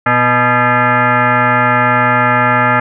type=tone with frequency modulation; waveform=sine; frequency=246.9 Hz; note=B3; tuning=in tune; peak=-8 dBFS; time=0.06-2.8 s; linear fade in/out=5 ms; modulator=368 Hz; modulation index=4.7; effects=none